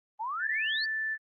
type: exponential sweep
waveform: sine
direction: up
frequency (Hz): 830.6 to 4699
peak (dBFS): -31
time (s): 0.19-0.86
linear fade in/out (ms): 20
type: tone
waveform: sine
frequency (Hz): 1760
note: A6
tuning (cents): 0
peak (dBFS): -29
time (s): 0.39-1.18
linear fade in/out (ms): 50
effects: Opus 24 kbps